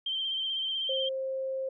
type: tone with vibrato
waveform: sine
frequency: 3136 Hz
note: G7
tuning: in tune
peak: -29 dBFS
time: 0.06-1.09 s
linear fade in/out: 5 ms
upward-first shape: sine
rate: 16 Hz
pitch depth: 36 cents each way
type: tone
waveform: sine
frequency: 530 Hz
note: C5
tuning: 22 cents sharp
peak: -30 dBFS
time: 0.89-1.69 s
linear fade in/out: 5 ms
effects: none